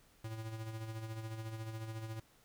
square tone with tremolo, 111.1 Hz, A2, 17 cents sharp, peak -40 dBFS, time 0.24-2.2 s, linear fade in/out 5 ms, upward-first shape sine, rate 14 Hz, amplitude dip 50%, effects pink hiss -67 dBFS RMS until 2.44 s

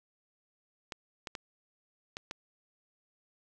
clicks, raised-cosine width 0.2 ms, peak -21 dBFS, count 5, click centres 0.922 / 1.272 / 1.352 / 2.169 / 2.311 s, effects none

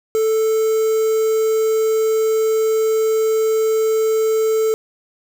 triangle tone with quantisation, 440 Hz, A4, in tune, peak -12 dBFS, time 0.15-4.74 s, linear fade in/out 0 ms, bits 5, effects none

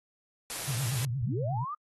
white noise, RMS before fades -36 dBFS, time 0.5-1.05 s, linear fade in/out 0 ms
sine tone with vibrato, 126.2 Hz, B2, 38 cents sharp, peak -29 dBFS, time 0.67-1.65 s, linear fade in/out 20 ms, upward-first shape triangle, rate 8.5 Hz, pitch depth 240 cents each way
sine linear sweep, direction up, 43.38 to 1257 Hz, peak -33 dBFS, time 1.21-1.75 s, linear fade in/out 10 ms
effects AAC 32 kbps

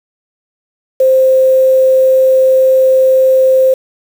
sine tone with quantisation, 523.3 Hz, C5, in tune, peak -5 dBFS, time 1-3.74 s, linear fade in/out 5 ms, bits 5, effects none

